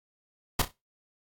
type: noise with echo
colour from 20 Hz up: pink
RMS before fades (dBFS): -23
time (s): 0.59-0.62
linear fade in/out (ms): 5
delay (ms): 31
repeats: 3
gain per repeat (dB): -11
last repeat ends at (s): 0.713
effects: noise-tail reverb RT60 0.2 s tail -17 dB re dry + AAC 64 kbps